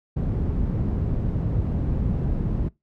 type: low-pass noise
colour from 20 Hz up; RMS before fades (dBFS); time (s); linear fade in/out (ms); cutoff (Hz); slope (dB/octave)
white; -24; 0.16-2.69; 10; 140; 12
effects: noise-tail reverb RT60 0.2 s tail -23 dB re dry